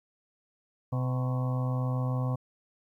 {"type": "harmonic tone with a mistuned harmonic", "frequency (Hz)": 127.5, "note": "C3", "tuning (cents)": -44, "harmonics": [1, 2, 4, 5, 6, 7, 8, 9], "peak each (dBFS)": [-27, -37, -40, -44, -45, -48, -45, -44], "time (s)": [0.92, 2.36], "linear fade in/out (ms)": 10, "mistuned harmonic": 9, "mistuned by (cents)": -64, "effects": ["11-bit"]}